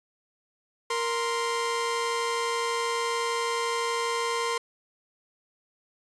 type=tone pair together; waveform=sawtooth; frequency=466.4 / 1044.6 Hz; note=A#4 / C6; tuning=+1 / -3 cents; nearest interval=octave + major second; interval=1396 cents; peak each=-25 dBFS; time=0.9-4.58 s; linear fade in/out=5 ms; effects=resampled to 22050 Hz